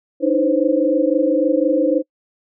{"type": "tone cluster", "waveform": "sine", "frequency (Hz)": [295.6, 319.4, 508, 534], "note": ["D4", "D#4", "B4", "C5"], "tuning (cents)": [11, 45, 49, 35], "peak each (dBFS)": -19, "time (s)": [0.2, 2.03], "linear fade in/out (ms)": 50, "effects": ["noise-tail reverb RT60 0.1 s tail -26 dB re dry"]}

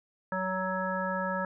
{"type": "harmonic tone with a mistuned harmonic", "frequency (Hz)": 187.2, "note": "F#3", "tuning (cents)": 20, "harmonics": [1, 3, 5, 7, 9], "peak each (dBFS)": [-35, -34, -35, -36, -36], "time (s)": [0.32, 1.45], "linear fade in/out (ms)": 2, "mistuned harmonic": 9, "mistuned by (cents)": -15, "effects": []}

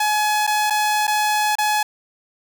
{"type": "tone with dropouts", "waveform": "sawtooth", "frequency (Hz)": 846, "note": "G#5", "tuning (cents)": 32, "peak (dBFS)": -13, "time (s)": [0, 1.83], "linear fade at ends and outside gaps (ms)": 5, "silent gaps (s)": [[0.468, 0.474], [0.7, 0.705], [1.07, 1.077], [1.555, 1.584]], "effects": ["7-bit"]}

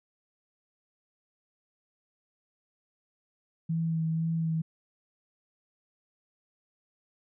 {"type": "tone with vibrato", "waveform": "sine", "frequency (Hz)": 162.6, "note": "E3", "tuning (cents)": -23, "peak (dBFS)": -26, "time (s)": [3.69, 4.62], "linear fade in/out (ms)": 10, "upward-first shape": "sine", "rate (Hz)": 2, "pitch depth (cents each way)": 18, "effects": []}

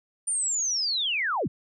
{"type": "linear sweep", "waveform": "sine", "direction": "down", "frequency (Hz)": [9220, 71.4], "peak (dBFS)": -24, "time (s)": [0.27, 1.48], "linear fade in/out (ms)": 10, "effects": []}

